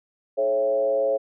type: tone with frequency modulation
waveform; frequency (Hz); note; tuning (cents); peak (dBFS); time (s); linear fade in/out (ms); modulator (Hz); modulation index
sine; 546; C#5; -26; -19; 0.37-1.18; 20; 119; 0.77
effects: none